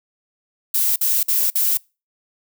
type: noise bursts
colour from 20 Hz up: violet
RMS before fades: -18 dBFS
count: 4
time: 0.74-1.773 s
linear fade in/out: 5 ms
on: 220 ms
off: 51 ms
effects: noise-tail reverb RT60 0.3 s tail -26 dB re dry